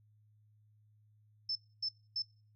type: tone bursts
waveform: sine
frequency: 5274 Hz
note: E8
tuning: in tune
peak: -33 dBFS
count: 3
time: 1.49-2.222 s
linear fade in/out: 5 ms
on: 64 ms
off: 270 ms
effects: noise-tail reverb RT60 0.4 s tail -22 dB re dry + added 106 Hz sine -64 dBFS peak until 2.55 s